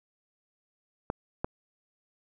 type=clicks; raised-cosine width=1 ms; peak=-15 dBFS; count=2; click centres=1.101 / 1.445 s; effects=none